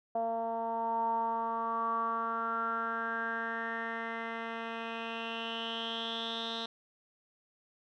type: tone with low-pass filter sweep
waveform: 10% pulse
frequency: 228.3 Hz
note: A#3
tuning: 36 cents flat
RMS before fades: -35 dBFS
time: 0.15-6.66 s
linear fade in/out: 5 ms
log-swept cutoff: 720 to 3900 Hz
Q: 7.8
effects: none